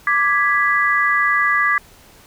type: chord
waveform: sine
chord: G# diminished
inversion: second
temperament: equal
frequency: 1174.7 / 1661.2 / 1975.5 Hz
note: D6 / G#6 / B6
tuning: 0 / 0 / 0 cents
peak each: -18 dBFS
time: 0.07-1.78 s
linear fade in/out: 2 ms
effects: pink hiss -47 dBFS RMS until 2.26 s